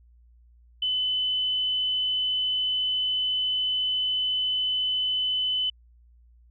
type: tone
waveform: sine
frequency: 3018 Hz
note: F#7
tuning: 34 cents sharp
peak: -23 dBFS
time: 0.82-5.7 s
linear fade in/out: 5 ms
effects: added 59 Hz sine -53 dBFS peak until 6.5 s